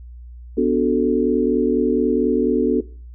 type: chord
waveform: sine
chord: B minor seventh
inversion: none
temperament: equal with one note detuned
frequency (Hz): 246.9 / 291.1 / 370 / 440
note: B3 / D4 / F#4 / A4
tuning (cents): 0 / -15 / 0 / 0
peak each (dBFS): -20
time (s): 0.57-2.81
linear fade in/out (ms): 10
effects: noise-tail reverb RT60 0.4 s tail -19 dB re dry + added 60 Hz sine -35 dBFS peak until 3.14 s